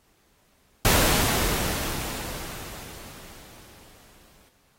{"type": "noise with exponential decay", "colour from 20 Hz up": "pink", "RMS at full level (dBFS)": -19, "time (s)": [0.85, 4.49], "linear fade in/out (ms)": 0, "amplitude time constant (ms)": 790, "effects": ["pink hiss -64 dBFS RMS until 4.78 s", "AAC 48 kbps"]}